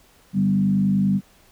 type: tone with frequency modulation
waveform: sine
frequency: 193.7 Hz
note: G3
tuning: 20 cents flat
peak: -16 dBFS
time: 0.33-1.21 s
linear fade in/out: 50 ms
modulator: 50.3 Hz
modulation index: 0.72
effects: pink hiss -55 dBFS RMS until 1.51 s